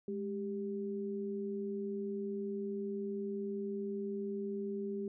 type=tone pair together; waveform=sine; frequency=207.7 / 395 Hz; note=G#3 / G4; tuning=0 / +13 cents; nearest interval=major seventh; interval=1113 cents; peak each=-39 / -38 dBFS; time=0.08-5.08 s; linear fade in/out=2 ms; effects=none